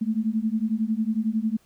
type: beating tone pair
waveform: sine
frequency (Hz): 214.5 / 225.5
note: A3 / A3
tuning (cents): -44 / +43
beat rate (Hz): 11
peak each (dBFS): -25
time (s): 0.01-1.57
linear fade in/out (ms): 10
effects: pink hiss -62 dBFS RMS until 1.65 s